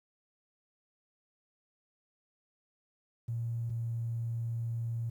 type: tone pair in turn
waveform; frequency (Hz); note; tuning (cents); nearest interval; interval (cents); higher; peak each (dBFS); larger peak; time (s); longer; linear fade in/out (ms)
triangle; 116.54 / 115.95; A#2 / A#2; 0 / -9; unison; 9; first; -28 / -28; neither; 3.28-3.7 / 3.7-5.1; second; 10
effects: tanh soft clip ceiling -30 dBFS + 11-bit